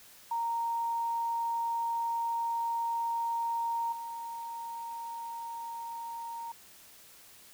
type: tone with level steps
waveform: sine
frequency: 928 Hz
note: A#5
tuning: 8 cents flat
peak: -29 / -37 dBFS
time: 0.31-6.52 s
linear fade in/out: 5 ms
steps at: 3.92 s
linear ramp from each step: 5 ms
effects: white hiss -55 dBFS RMS until 7.53 s